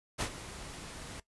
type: noise with ADSR envelope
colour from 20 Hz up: pink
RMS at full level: -31 dBFS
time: 0.18-1.2 s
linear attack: 31 ms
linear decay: 77 ms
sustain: -14 dB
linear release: 4 ms
effects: noise-tail reverb RT60 0.1 s tail -17 dB re dry + resampled to 24000 Hz